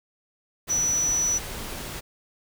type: tone in noise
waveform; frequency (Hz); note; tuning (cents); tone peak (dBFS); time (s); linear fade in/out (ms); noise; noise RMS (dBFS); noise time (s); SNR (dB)
sine; 5920; F#8; 0; -21; 0.69-1.39; 20; pink; -35; 0.67-2.01; +11
effects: none